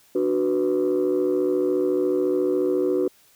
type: chord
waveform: sine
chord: B minor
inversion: first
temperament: just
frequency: 296.3 / 370.4 / 493.9 Hz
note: D4 / F#4 / B4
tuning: +15 / +2 / 0 cents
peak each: -24 / -20 / -24 dBFS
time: 0.15-3.08 s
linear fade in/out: 5 ms
effects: tanh soft clip ceiling -14 dBFS + white hiss -57 dBFS RMS until 3.35 s